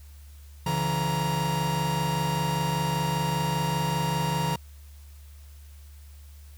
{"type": "tone cluster", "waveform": "45% pulse", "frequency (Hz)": [142.4, 167.5, 938], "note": ["C#3", "E3", "A#5"], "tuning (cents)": [47, 28, 11], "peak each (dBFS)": -29, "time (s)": [0.66, 4.56], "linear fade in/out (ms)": 5, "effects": ["added 72 Hz sine -44 dBFS peak until 6.57 s", "white hiss -58 dBFS RMS until 6.57 s"]}